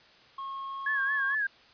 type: tone with pitch glide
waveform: triangle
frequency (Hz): 1086 to 1096.1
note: C#6 to C#6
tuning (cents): -36 to -20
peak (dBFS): -33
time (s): 0.38-1.35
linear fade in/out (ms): 5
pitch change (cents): +16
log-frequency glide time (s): 0.66-1
type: tone with vibrato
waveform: sine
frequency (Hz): 1664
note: G#6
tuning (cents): +3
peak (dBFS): -26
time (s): 0.86-1.47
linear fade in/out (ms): 5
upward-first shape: sine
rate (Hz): 4.5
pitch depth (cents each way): 80
effects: white hiss -57 dBFS RMS until 1.73 s + resampled to 11025 Hz